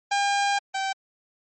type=tone pair in turn; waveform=sawtooth; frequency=804 / 775.3 Hz; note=G5 / G5; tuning=+44 / -19 cents; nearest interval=minor second; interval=63 cents; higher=first; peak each=-17 / -21 dBFS; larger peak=first; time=0.11-0.59 / 0.74-0.93 s; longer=first; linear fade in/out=10 ms; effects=MP3 32 kbps